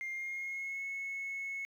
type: tone with pitch glide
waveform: sine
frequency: 2113 to 2193 Hz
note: C7 to C#7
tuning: +16 to -19 cents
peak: -35 dBFS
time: 0.01-1.65 s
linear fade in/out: 0 ms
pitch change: +65 cents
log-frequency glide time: 0.12-0.84 s
effects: tanh soft clip ceiling -34 dBFS + 11-bit